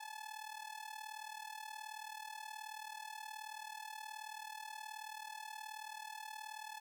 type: tone with amplitude modulation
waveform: sawtooth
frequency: 863 Hz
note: A5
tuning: 34 cents flat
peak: -39 dBFS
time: 0-6.8 s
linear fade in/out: 10 ms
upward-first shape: sine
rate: 38.7 Hz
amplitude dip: 80%
effects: none